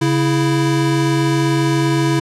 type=tone pair together; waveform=square; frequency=139.1 / 329.6 Hz; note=C#3 / E4; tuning=+6 / 0 cents; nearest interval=octave + minor third; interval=1494 cents; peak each=-17 dBFS; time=0.01-2.2 s; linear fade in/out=10 ms; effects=low-pass 9000 Hz 12 dB/octave